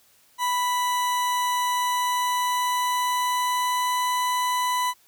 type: tone with pitch glide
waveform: 40% pulse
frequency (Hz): 987.8 to 995.2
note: B5 to B5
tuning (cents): 0 to +13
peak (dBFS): -21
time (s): 0.38-4.94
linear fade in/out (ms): 50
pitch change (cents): +13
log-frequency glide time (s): 1.72-4.06
effects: white hiss -59 dBFS RMS until 5.07 s